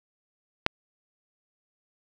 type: click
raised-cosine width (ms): 0.3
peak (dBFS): -4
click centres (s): 0.664
effects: none